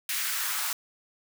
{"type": "noise with high-pass filter sweep", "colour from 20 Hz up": "white", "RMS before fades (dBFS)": -30, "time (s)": [0.09, 0.73], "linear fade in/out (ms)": 2, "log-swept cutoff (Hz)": [1900, 1000], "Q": 1.8, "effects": []}